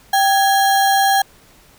sine tone with sample-and-hold, 784 Hz, G5, in tune, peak -11 dBFS, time 0.13-1.22 s, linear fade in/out 5 ms, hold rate 2450 Hz, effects pink hiss -49 dBFS RMS until 1.78 s

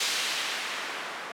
blue noise with low-pass filter sweep, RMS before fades -32 dBFS, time 0-1.32 s, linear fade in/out 5 ms, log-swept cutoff 4400 to 1200 Hz, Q 0.82, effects high-pass 200 Hz 12 dB/octave

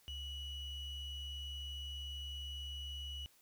triangle ring-modulated tone, 1500 Hz, F#6, 23 cents sharp, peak -37 dBFS, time 0.08-3.26 s, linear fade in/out 0 ms, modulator 1430 Hz, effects white hiss -68 dBFS RMS until 3.41 s

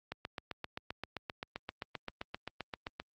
click train, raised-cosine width 0.3 ms, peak -22 dBFS, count 23, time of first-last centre 0.12-3 s, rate 7.64 Hz, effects high-pass 60 Hz 12 dB/octave + Opus 48 kbps

